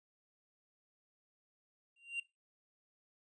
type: tone with exponential growth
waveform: triangle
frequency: 2770 Hz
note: F7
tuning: 15 cents flat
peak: -31 dBFS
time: 1.96-2.2 s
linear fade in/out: 5 ms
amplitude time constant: 52 ms
effects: noise-tail reverb RT60 0.2 s tail -20 dB re dry + resampled to 22050 Hz